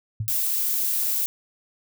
sine tone with exponential decay, 108.4 Hz, A2, 25 cents flat, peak -21 dBFS, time 0.2-0.36 s, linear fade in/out 5 ms, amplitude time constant 33 ms
violet noise, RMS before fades -24 dBFS, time 0.28-1.26 s, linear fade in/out 0 ms
effects none

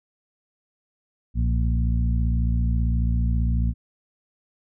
harmonic tone with a mistuned harmonic, 58.27 Hz, A#1, in tune, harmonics 1 / 2 / 3 / 4, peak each -20 / -26 / -30 / -32 dBFS, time 1.34-3.74 s, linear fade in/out 50 ms, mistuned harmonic 1, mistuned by +100 cents, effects none

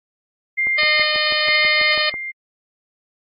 sine tone with tremolo, 2100 Hz, C7, 6 cents sharp, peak -16 dBFS, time 0.57-2.32 s, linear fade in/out 20 ms, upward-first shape square, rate 1.1 Hz, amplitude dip 65%
click train, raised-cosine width 1 ms, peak -21 dBFS, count 10, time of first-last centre 0.67-2.141 s, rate 6.12 Hz
harmonic tone, 610 Hz, D#5, 34 cents flat, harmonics 1 / 2 / 3 / 4 / 5 / 6 / 7 / 8, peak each -26 / -27 / -23 / -26 / -24 / -27 / -23 / -28 dBFS, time 0.78-2.1 s, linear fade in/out 5 ms
effects AAC 32 kbps

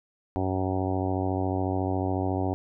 harmonic tone, 94 Hz, F#2, 28 cents sharp, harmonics 1 / 2 / 3 / 4 / 5 / 6 / 7 / 8 / 9 / 10, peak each -29 / -37 / -30 / -33 / -39 / -38 / -37 / -34 / -40 / -43 dBFS, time 0.36-2.54 s, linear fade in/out 0 ms, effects none

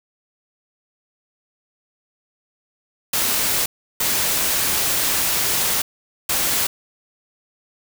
white noise bursts at uneven times, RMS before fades -20 dBFS, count 3, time 3.13-3.66 / 4-5.82 / 6.29-6.67 s, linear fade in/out 5 ms, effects none

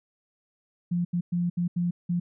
sine tone bursts at uneven times, 174.61 Hz, F3, in tune, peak -23 dBFS, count 6, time 0.91-1.05 / 1.13-1.21 / 1.32-1.5 / 1.57-1.68 / 1.76-1.91 / 2.09-2.2 s, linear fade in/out 10 ms, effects none

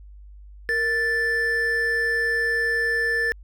triangle tone pair together, 465.8 / 1760 Hz, A#4 / A6, -1 / 0 cents, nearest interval octave + major seventh, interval 2301 cents, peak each -26 / -19 dBFS, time 0.69-3.32 s, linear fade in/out 0 ms, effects added 50 Hz sine -41 dBFS peak until 3.43 s

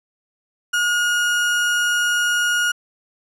35% pulse tone, 1436 Hz, F6, 48 cents sharp, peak -15 dBFS, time 0.73-2.72 s, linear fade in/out 10 ms, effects low-pass 11000 Hz 12 dB/octave

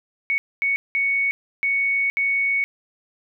sine tone bursts at uneven times, 2223 Hz, C#7, 4 cents sharp, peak -18 dBFS, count 5, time 0.3-0.38 / 0.62-0.76 / 0.95-1.31 / 1.63-2.1 / 2.17-2.64 s, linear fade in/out 0 ms, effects none

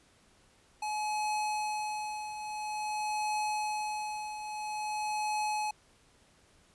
square tone with tremolo, 849 Hz, G#5, 38 cents sharp, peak -30 dBFS, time 0.82-5.71 s, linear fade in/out 5 ms, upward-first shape triangle, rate 0.49 Hz, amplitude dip 65%, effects pink hiss -64 dBFS RMS until 6.74 s + resampled to 24000 Hz

